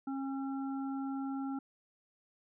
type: harmonic tone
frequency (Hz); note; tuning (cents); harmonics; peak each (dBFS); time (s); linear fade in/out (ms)
271.1; C#4; -38; 1 / 3 / 5; -35 / -45 / -49; 0.07-1.59; 5
effects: none